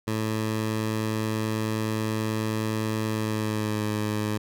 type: tone with pitch glide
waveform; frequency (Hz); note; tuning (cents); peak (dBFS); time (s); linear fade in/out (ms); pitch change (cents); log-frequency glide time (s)
15% pulse; 109.4 to 106.53; A2 to G#2; -9 to +45; -19; 0.07-4.38; 10; -46; 3.07-3.86
effects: none